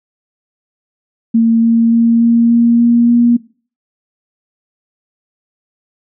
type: tone with pitch steps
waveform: sine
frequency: 228.2 / 229.8 / 231.4 / 233 / 234.6 / 236.2 / 237.9 Hz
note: A#3 / A#3 / A#3 / A#3 / A#3 / A#3 / A#3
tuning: -37 / -25 / -13 / -1 / +11 / +23 / +35 cents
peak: -6 dBFS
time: 1.34-3.37 s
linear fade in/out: 10 ms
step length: 290 ms
effects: noise-tail reverb RT60 0.4 s tail -20 dB re dry